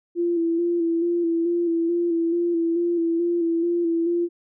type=tone with vibrato; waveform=sine; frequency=339 Hz; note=E4; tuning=49 cents sharp; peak=-19 dBFS; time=0.15-4.29 s; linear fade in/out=50 ms; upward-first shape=square; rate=2.3 Hz; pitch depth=30 cents each way; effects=none